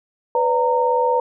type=tone cluster; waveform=sine; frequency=497.8 / 575 / 922 Hz; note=B4 / D5 / A#5; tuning=+14 / -37 / -19 cents; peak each=-18 / -26 / -18 dBFS; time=0.35-1.2 s; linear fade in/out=2 ms; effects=none